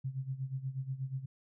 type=tone with tremolo; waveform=sine; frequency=132.8 Hz; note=C3; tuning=26 cents sharp; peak=-32 dBFS; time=0.04-1.26 s; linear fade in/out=10 ms; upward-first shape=sine; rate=8.3 Hz; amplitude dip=80%; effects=none